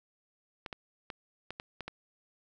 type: clicks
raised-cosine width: 0.3 ms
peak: -23 dBFS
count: 7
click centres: 0.662 / 0.728 / 1.102 / 1.506 / 1.599 / 1.807 / 1.88 s
effects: none